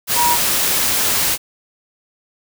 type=tone in noise; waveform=sine; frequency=957 Hz; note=A#5; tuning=45 cents sharp; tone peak=-14 dBFS; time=0.15-0.38 s; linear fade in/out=50 ms; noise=white; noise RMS=-17 dBFS; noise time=0.07-1.38 s; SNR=0 dB; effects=none